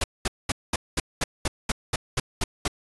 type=noise bursts; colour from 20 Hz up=pink; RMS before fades=-24 dBFS; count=12; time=0.01-2.68 s; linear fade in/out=5 ms; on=30 ms; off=210 ms; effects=resampled to 24000 Hz